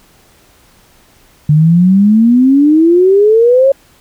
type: exponential sweep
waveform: sine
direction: up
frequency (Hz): 146.83 to 554.4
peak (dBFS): -4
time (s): 1.49-3.72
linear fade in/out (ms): 5
effects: pink hiss -47 dBFS RMS until 4 s